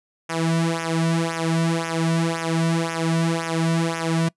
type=tone with flanger; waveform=sawtooth; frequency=164.81 Hz; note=E3; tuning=in tune; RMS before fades=-22 dBFS; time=0.29-4.29 s; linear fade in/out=10 ms; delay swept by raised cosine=0.23 to 2.43 ms; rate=1.9 Hz; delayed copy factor=-0.85; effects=noise-tail reverb RT60 0.1 s tail -24 dB re dry + resampled to 24000 Hz